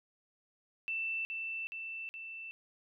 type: tone with echo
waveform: sine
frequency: 2666 Hz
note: E7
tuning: 19 cents sharp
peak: -33 dBFS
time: 0.88-1.25 s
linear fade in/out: 0 ms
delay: 420 ms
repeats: 3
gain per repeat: -3 dB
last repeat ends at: 2.51 s
effects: none